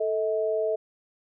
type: tone pair together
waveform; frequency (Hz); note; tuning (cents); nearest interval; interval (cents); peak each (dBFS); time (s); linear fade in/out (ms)
sine; 440 / 639.3; A4 / D#5; 0 / +47; tritone; 647; -26; 0-0.76; 10
effects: none